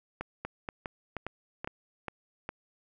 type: two click trains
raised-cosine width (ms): 0.5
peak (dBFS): -20 / -20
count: 4 / 6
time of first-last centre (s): 0.21-1.645 / 0.45-2.491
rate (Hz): 2.09 / 2.45
effects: none